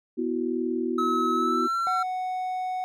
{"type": "chord", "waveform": "sine", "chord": "B suspended fourth", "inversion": "none", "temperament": "equal", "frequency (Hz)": [246.9, 329.6, 370], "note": ["B3", "E4", "F#4"], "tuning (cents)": [0, 0, 0], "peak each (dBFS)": -29, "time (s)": [0.17, 1.68], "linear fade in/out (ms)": 20}
{"type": "tone with pitch glide", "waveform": "triangle", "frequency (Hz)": [1289, 1356.2], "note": ["E6", "E6"], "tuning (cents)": [-39, 49], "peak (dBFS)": -22, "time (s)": [0.98, 2.03], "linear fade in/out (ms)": 5, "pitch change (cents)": 88, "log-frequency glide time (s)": [1.34, 1.75]}
{"type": "tone", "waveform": "triangle", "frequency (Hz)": 740, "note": "F#5", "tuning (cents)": 0, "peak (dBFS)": -25, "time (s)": [1.87, 2.84], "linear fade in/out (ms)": 0}
{"effects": []}